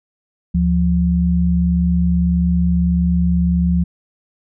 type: tone pair together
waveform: sine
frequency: 73.75 / 175.4 Hz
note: D2 / F3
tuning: +8 / +8 cents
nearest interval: octave + minor third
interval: 1500 cents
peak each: -17 / -14 dBFS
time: 0.54-3.84 s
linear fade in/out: 10 ms
effects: none